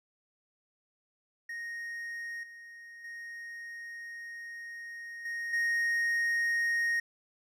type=tone with level steps; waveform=triangle; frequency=1864.7 Hz; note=A#6; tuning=in tune; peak=-35 / -45 / -39 / -32 / -25 dBFS; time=1.49-7 s; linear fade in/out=5 ms; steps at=2.43 / 3.04 / 5.25 / 5.53 s; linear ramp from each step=5 ms; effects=none